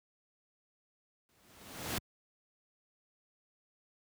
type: noise with exponential growth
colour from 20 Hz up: pink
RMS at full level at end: -33 dBFS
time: 1.29-1.98 s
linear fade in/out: 0 ms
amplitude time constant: 150 ms
effects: high-pass 80 Hz 12 dB/octave